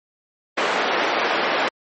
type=band-pass noise; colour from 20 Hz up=pink; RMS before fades=-21 dBFS; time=0.57-1.69 s; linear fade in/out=10 ms; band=430 to 2600 Hz; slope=12 dB/octave; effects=high-pass 200 Hz 12 dB/octave + MP3 32 kbps